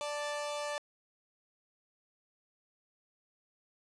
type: tone pair together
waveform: sawtooth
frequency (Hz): 587.3 / 880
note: D5 / A5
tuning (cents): 0 / 0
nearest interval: perfect fifth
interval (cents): 700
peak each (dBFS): -32 / -38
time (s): 0.01-0.78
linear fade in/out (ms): 0
effects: resampled to 22050 Hz + 11-bit